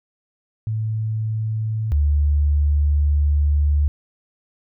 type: tone pair in turn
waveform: sine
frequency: 109.7 / 73.22 Hz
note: A2 / D2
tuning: -5 / -5 cents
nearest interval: perfect fifth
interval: 700 cents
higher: first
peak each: -20 / -14 dBFS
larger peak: second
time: 0.67-1.92 / 1.92-3.88 s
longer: second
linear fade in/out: 0 ms
effects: none